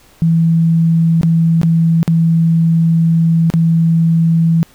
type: tone with dropouts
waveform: sine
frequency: 164.81 Hz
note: E3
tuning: in tune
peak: -8 dBFS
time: 0.22-4.63 s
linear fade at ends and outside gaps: 0 ms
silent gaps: 1.212-1.232 / 1.615-1.632 / 2.03-2.078 / 3.501-3.538 s
effects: pink hiss -47 dBFS RMS until 4.74 s